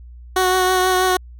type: tone with vibrato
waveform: 15% pulse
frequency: 370 Hz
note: F#4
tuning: in tune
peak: -8 dBFS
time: 0.36-1.17 s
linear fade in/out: 5 ms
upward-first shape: triangle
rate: 6.2 Hz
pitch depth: 20 cents each way
effects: added 60 Hz sine -36 dBFS peak until 1.39 s